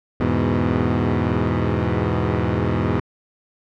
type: chord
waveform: 15% pulse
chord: E major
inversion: none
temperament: equal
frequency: 82.41 / 103.83 / 123.47 Hz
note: E2 / G#2 / B2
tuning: 0 / 0 / 0 cents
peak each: -16 dBFS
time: 0.2-3 s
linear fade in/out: 5 ms
effects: low-pass 2000 Hz 12 dB/octave